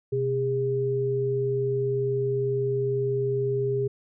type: tone pair together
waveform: sine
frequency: 127.88 / 406 Hz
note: C3 / G#4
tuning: -39 / -39 cents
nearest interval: octave + minor sixth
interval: 2000 cents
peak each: -28 / -24 dBFS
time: 0.12-3.88 s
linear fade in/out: 10 ms
effects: none